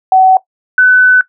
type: tone pair in turn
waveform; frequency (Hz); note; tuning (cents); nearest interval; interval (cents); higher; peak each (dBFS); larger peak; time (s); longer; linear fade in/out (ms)
sine; 754 / 1503.2; F#5 / F#6; +32 / +27; octave; 1195; second; -3; neither; 0.12-0.37 / 0.78-1.21; second; 2
effects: noise-tail reverb RT60 0.1 s tail -18 dB re dry

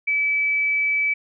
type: tone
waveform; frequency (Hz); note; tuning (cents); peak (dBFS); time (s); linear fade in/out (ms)
sine; 2300; D7; -37; -18; 0.07-1.14; 10
effects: none

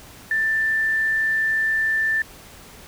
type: tone with quantisation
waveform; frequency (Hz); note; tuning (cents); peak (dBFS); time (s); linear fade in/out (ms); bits
sine; 1773; A6; +13; -18; 0.31-2.22; 2; 8
effects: pink hiss -44 dBFS RMS until 2.87 s

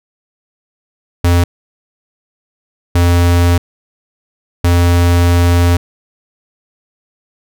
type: tone bursts at uneven times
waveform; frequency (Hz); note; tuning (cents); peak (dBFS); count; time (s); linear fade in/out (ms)
square; 87; F2; -6; -8; 3; 1.24-1.44 / 2.95-3.58 / 4.64-5.77; 5
effects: none

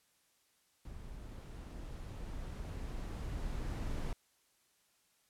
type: noise with level ramp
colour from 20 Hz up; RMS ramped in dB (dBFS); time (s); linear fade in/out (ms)
brown; -49 to -37; 0.85-4.13; 2
effects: white hiss -73 dBFS RMS until 5.29 s + low-pass 12000 Hz 12 dB/octave

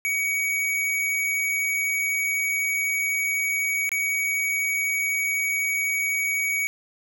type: tone with dropouts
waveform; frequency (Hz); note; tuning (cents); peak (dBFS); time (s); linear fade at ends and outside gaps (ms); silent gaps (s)
square; 2256; C#7; +30; -23; 0.05-6.67; 0; 3.892-3.917
effects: none

